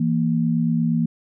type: tone pair together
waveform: sine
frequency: 164.81 / 233.3 Hz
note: E3 / A#3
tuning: 0 / +2 cents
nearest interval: tritone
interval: 602 cents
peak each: -20 dBFS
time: 0-1.06 s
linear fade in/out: 5 ms
effects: none